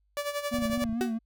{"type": "tone with tremolo", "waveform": "sawtooth", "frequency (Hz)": 579, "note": "D5", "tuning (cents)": -25, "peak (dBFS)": -24, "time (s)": [0.17, 0.84], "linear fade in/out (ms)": 0, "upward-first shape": "sine", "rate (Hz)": 11, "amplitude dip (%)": 70}
{"type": "tone with vibrato", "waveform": "triangle", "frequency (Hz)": 233.1, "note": "A#3", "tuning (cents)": 0, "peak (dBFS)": -26, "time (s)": [0.51, 1.19], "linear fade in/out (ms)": 20, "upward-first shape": "sine", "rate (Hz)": 4.4, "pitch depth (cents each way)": 73}
{"type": "clicks", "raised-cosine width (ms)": 5, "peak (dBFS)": -28, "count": 11, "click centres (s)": [0.542, 0.587, 0.623, 0.655, 0.699, 0.732, 0.777, 0.822, 0.853, 0.894, 0.928]}
{"type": "tone with exponential decay", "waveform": "35% pulse", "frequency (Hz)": 375.6, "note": "F#4", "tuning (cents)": 26, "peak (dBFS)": -22, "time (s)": [1.01, 1.17], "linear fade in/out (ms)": 0, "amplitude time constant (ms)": 34}
{"effects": ["added 50 Hz sine -67 dBFS peak until 1.25 s"]}